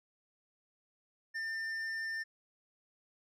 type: tone with hard clipping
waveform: sine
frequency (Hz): 1797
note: A6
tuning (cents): +36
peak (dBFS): -37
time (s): 1.34-2.24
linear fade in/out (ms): 20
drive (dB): 6
effects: none